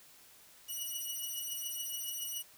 5% pulse beating tone pair, 2920 / 2927.1 Hz, F#7 / F#7, -24 / -19 cents, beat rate 7.1 Hz, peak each -31 / -33 dBFS, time 0.68-2.43 s, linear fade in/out 20 ms, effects white hiss -59 dBFS RMS until 2.57 s

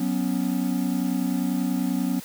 triangle chord, F# suspended fourth, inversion none, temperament equal, 185 / 246.9 / 277.2 Hz, F#3 / B3 / C#4, 0 / 0 / 0 cents, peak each -25 / -24 / -25 dBFS, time 0-2.2 s, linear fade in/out 5 ms, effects white hiss -42 dBFS RMS until 2.24 s + high-pass 80 Hz 12 dB/octave

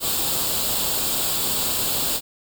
white noise with comb filter, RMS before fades -23 dBFS, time 0-2.21 s, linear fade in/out 50 ms, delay 0.25 ms, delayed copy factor +0.65, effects none

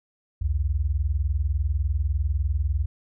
sine tone pair together, 61.74 / 81.75 Hz, B1 / E2, 0 / -14 cents, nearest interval perfect fourth, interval 486 cents, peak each -24 / -24 dBFS, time 0.41-2.86 s, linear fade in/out 10 ms, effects none

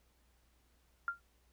sine tone with exponential decay, 1391 Hz, F6, 7 cents flat, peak -29 dBFS, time 1.08-1.2 s, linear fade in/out 1 ms, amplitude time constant 25 ms, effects added 60 Hz sine -70 dBFS peak until 1.52 s + pink hiss -74 dBFS RMS until 1.52 s

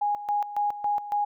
sine tone with tremolo, 825 Hz, G#5, 12 cents flat, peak -22 dBFS, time 0.01-1.25 s, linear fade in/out 10 ms, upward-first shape square, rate 3.6 Hz, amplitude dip 75%, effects none

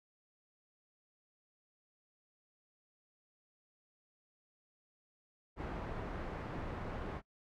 pink low-pass noise, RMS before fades -42 dBFS, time 5.56-7.22 s, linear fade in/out 50 ms, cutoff 1400 Hz, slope 12 dB/octave, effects noise-tail reverb RT60 0.1 s tail -23 dB re dry

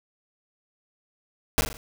pink noise with echo, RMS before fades -20 dBFS, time 1.58-1.61 s, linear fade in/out 0 ms, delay 40 ms, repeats 4, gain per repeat -6 dB, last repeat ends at 1.77 s, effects none

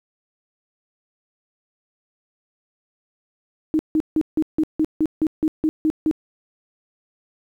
sine tone bursts, 312.5 Hz, D#4, 8 cents sharp, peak -15 dBFS, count 12, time 3.74-6.112 s, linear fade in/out 0 ms, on 51 ms, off 160 ms, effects 9-bit

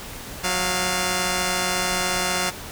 5% pulse tone pair together, 183.1 / 697.9 Hz, F#3 / F5, -18 / -1 cents, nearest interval octave + major seventh, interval 2317 cents, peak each -13 dBFS, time 0.43-2.51 s, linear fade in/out 20 ms, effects pink hiss -36 dBFS RMS until 2.71 s

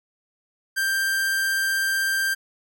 45% pulse tone, 1579 Hz, G6, 12 cents sharp, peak -21 dBFS, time 0.76-2.35 s, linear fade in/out 20 ms, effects none

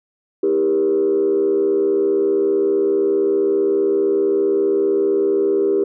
sine tone with frequency modulation, 396.6 Hz, G4, 20 cents sharp, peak -13 dBFS, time 0.43-5.84 s, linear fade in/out 5 ms, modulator 75.3 Hz, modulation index 0.81, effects tanh soft clip ceiling -9 dBFS

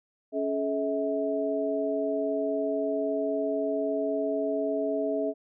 sine tone cluster, 278.8 / 427.5 / 645 Hz, C#4 / A4 / E5, +10 / -50 / -38 cents, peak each -31 / -30 / -29 dBFS, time 0.32-5.34 s, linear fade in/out 50 ms, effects none

